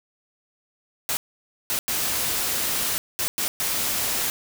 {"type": "noise bursts at uneven times", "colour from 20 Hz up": "white", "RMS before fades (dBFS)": -25, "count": 6, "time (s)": [[1.09, 1.17], [1.7, 1.79], [1.88, 2.98], [3.19, 3.28], [3.38, 3.48], [3.6, 4.3]], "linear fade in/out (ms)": 0, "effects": []}